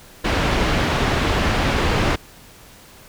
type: low-pass noise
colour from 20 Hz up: pink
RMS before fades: -19 dBFS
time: 0.24-2.16 s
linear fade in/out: 10 ms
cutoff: 3300 Hz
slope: 12 dB/octave
effects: pink hiss -45 dBFS RMS until 3.08 s